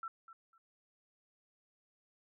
sine tone with echo, 1340 Hz, E6, 28 cents sharp, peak -39 dBFS, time 0.03-0.08 s, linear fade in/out 2 ms, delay 250 ms, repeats 2, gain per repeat -13 dB, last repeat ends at 0.58 s, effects none

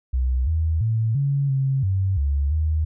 sine tone with pitch steps, 63.6 / 80.3 / 111.7 / 140 / 134.8 / 95.6 / 70.6 / 78.1 Hz, C2 / E2 / A2 / C#3 / C#3 / G2 / C#2 / D#2, -48 / -45 / +27 / +18 / -48 / -43 / +32 / +7 cents, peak -18 dBFS, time 0.13-2.85 s, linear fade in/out 10 ms, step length 340 ms, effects none

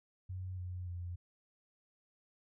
sine tone with pitch steps, 92.5 / 90.23 / 88.02 Hz, F#2 / F#2 / F2, 0 / -43 / +14 cents, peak -39 dBFS, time 0.29-1.16 s, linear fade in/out 10 ms, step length 290 ms, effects none

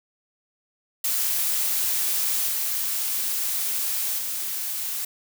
blue noise with level steps, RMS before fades -24 / -26 / -29 dBFS, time 1.04-5.05 s, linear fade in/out 5 ms, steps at 2.48 / 4.18 s, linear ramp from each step 5 ms, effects none

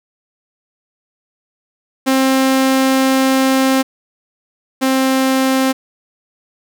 sawtooth tone pair in turn, 265 / 264 Hz, C4 / C4, +22 / +16 cents, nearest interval unison, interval 6 cents, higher first, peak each -7 / -8 dBFS, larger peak first, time 2.06-3.83 / 4.81-5.73 s, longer first, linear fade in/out 20 ms, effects none

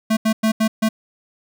square tone bursts at uneven times, 220 Hz, A3, in tune, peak -15 dBFS, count 5, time 0.1-0.17 / 0.25-0.33 / 0.43-0.52 / 0.6-0.68 / 0.82-0.89 s, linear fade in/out 10 ms, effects none

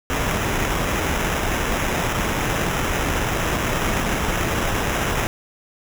pink noise with sample-and-hold, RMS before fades -22 dBFS, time 0.1-5.27 s, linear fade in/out 0 ms, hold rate 4410 Hz, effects none

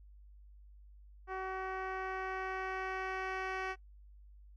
10% pulse tone with low-pass filter sweep, 377.9 Hz, F#4, 37 cents sharp, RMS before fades -39 dBFS, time 1.27-3.76 s, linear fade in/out 50 ms, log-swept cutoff 1300 to 2900 Hz, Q 0.86, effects noise-tail reverb RT60 0.1 s tail -20 dB re dry + added 50 Hz sine -54 dBFS peak until 4.56 s

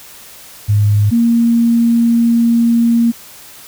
sine tone pair in turn, 103.83 / 233.1 Hz, G#2 / A#3, 0 / 0 cents, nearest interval octave + major second, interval 1400 cents, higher second, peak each -8 / -8 dBFS, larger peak neither, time 0.68-1.11 / 1.11-3.12 s, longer second, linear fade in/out 20 ms, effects white hiss -37 dBFS RMS until 3.67 s

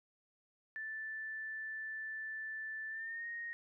sine tone with pitch glide, 1760 to 1864.7 Hz, A6 to A#6, 0 to 0 cents, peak -40 dBFS, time 0.76-3.53 s, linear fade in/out 0 ms, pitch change +100 cents, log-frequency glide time 2.89-3.26 s, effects none

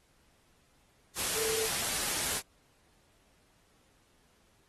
sine tone in noise, 443.3 Hz, A4, 13 cents sharp, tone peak -34 dBFS, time 1.34-1.69 s, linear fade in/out 50 ms, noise white, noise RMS -32 dBFS, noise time 1.15-2.42 s, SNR -5 dB, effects pink hiss -68 dBFS RMS until 4.68 s + AAC 32 kbps

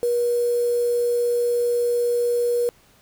sine tone with quantisation, 480.5 Hz, B4, 48 cents flat, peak -18 dBFS, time 0.03-2.69 s, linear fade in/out 0 ms, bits 6, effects pink hiss -56 dBFS RMS until 3.01 s

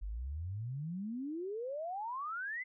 sine exponential sweep, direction up, 46.25 to 2093 Hz, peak -37 dBFS, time 0.01-2.64 s, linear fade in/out 20 ms, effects none

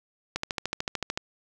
click train, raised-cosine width 0.2 ms, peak -11 dBFS, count 12, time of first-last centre 0.36-1.175 s, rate 13.5 Hz, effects none

